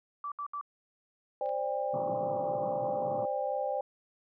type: tone bursts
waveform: sine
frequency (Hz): 1160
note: D6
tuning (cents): -22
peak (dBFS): -34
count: 3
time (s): 0.24-0.612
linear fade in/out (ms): 2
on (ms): 78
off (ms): 69
type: chord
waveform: sine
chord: C suspended second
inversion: none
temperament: equal with one note detuned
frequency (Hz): 523.3 / 587.3 / 800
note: C5 / D5 / G5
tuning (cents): 0 / 0 / +35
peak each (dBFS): -34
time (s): 1.41-3.81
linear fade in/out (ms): 2
type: clicks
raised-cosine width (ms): 0.3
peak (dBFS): -40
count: 2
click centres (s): 1.46 / 1.492
type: band-pass noise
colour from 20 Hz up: pink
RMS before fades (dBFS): -41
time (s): 1.93-3.26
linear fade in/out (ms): 10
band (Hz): 110 to 1200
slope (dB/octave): 96
effects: none